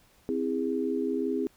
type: chord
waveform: sine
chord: C augmented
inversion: none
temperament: just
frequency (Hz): 261.6 / 327 / 408.8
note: C4 / E4 / G#4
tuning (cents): 0 / -14 / -27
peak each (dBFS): -30 / -32 / -30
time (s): 0.29-1.47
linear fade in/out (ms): 0
effects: pink hiss -62 dBFS RMS until 1.56 s